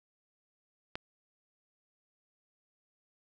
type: click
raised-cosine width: 0.3 ms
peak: -20 dBFS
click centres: 0.955 s
effects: none